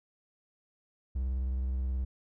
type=tone with vibrato; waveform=triangle; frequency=64.4 Hz; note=C2; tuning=27 cents flat; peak=-27 dBFS; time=1.15-2.05 s; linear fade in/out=10 ms; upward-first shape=sine; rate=19 Hz; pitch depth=72 cents each way; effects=none